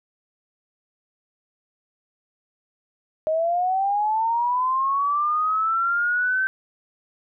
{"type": "linear sweep", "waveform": "sine", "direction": "up", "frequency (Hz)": [620, 1549], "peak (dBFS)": -19, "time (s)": [3.27, 6.47], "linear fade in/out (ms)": 0, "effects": []}